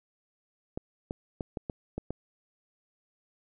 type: clicks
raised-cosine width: 2 ms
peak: -20 dBFS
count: 7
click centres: 0.775 / 1.109 / 1.408 / 1.572 / 1.698 / 1.98 / 2.106 s
effects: none